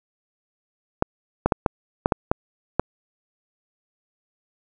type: clicks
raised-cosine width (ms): 1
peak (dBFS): -3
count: 8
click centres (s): 1.024 / 1.46 / 1.522 / 1.662 / 2.059 / 2.122 / 2.315 / 2.796
effects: none